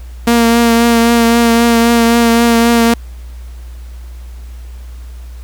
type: tone with vibrato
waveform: sawtooth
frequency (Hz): 233.1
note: A#3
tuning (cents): 0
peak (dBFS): -3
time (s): 0.27-2.94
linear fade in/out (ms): 5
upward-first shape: triangle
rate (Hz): 3.8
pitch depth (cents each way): 25
effects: added 60 Hz sine -26 dBFS peak until 5.43 s + pink hiss -45 dBFS RMS until 5.43 s